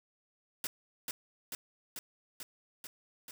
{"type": "noise with echo", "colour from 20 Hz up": "white", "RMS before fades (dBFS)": -36, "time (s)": [0.64, 0.67], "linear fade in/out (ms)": 2, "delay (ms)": 440, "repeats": 6, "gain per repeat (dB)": -2, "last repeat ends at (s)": 3.31, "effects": []}